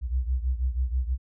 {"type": "beating tone pair", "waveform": "sine", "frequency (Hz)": [61.5, 67.7], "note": ["B1", "C#2"], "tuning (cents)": [-7, -40], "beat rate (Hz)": 6.2, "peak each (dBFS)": [-25, -29], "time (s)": [0.01, 1.18], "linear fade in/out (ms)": 50, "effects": []}